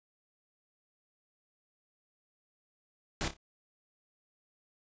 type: noise with echo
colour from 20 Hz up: pink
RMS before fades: -33 dBFS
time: 3.21-3.28 s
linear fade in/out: 0 ms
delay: 29 ms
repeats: 3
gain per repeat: -10 dB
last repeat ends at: 3.367 s
effects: resampled to 16000 Hz